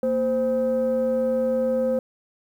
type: tone pair together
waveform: sine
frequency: 231.6 / 520 Hz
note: A#3 / C5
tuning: -11 / -11 cents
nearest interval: octave + major second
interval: 1400 cents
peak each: -24 / -19 dBFS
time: 0.03-1.99 s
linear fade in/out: 2 ms
effects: tanh soft clip ceiling -16 dBFS + 9-bit

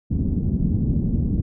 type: low-pass noise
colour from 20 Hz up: white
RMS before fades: -21 dBFS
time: 0.1-1.42 s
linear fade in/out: 20 ms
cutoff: 230 Hz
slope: 24 dB/octave
effects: none

